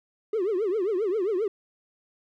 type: tone with vibrato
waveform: triangle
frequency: 399.6 Hz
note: G4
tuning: 33 cents sharp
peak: -20 dBFS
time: 0.33-1.48 s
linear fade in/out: 5 ms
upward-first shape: triangle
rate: 7.5 Hz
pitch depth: 270 cents each way
effects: tanh soft clip ceiling -19 dBFS